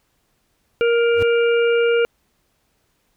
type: harmonic tone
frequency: 468.8 Hz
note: A#4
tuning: 10 cents sharp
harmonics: 1 / 3 / 5 / 6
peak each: -14 / -24 / -28 / -30 dBFS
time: 0.81-2.05 s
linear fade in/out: 0 ms
type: tone with exponential growth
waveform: 45% pulse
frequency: 95.4 Hz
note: G2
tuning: 47 cents flat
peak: -21 dBFS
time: 1.12-1.23 s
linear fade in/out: 5 ms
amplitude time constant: 23 ms
effects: pink hiss -66 dBFS RMS until 3.16 s